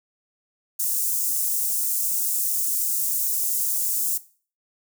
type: high-pass noise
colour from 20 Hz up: white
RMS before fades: -24 dBFS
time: 0.79-4.18 s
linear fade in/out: 10 ms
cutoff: 7000 Hz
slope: 24 dB/octave
effects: noise-tail reverb RT60 0.4 s tail -17 dB re dry